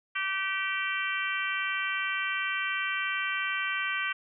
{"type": "harmonic tone with a mistuned harmonic", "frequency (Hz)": 388.6, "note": "G4", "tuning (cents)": -15, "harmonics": [3, 4, 5, 6, 7, 8], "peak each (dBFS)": [-36, -33, -35, -34, -37, -39], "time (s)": [0.15, 4.13], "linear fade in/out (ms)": 10, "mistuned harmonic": 4, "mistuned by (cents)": -22, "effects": []}